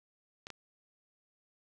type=clicks; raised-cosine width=0.2 ms; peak=-26 dBFS; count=2; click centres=0.469 / 0.503 s; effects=none